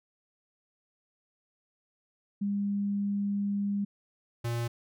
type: tone pair in turn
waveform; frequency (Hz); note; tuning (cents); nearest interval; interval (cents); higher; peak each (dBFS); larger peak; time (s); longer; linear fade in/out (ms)
sine / square; 201.7 / 117.89; G3 / A#2; +50 / +20; major sixth; 930; first; -27 / -30; first; 2.41-3.85 / 4.44-4.68; first; 10
effects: none